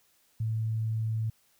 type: tone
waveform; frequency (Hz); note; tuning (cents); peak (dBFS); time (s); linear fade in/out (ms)
sine; 111; A2; +16; -27; 0.4-1.3; 5
effects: white hiss -67 dBFS RMS until 1.59 s